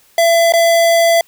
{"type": "tone with dropouts", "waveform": "square", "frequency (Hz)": 672, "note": "E5", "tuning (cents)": 33, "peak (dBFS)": -9, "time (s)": [0.18, 1.21], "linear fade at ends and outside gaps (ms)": 2, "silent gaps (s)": [0.523, 0.536], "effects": ["white hiss -51 dBFS RMS until 1.27 s"]}